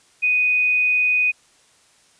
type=tone; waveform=sine; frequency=2489 Hz; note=D#7; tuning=in tune; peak=-15 dBFS; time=0.22-1.32 s; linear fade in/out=20 ms; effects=white hiss -56 dBFS RMS until 2.19 s + resampled to 22050 Hz